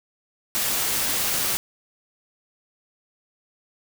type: noise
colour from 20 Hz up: white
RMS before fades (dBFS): -24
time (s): 0.55-1.57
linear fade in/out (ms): 0
effects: none